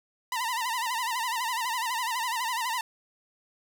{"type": "tone with vibrato", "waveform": "sawtooth", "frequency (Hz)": 955, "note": "A#5", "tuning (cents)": 42, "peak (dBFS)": -24, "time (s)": [0.32, 2.81], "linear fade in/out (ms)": 2, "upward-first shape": "sine", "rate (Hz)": 12, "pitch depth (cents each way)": 120, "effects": []}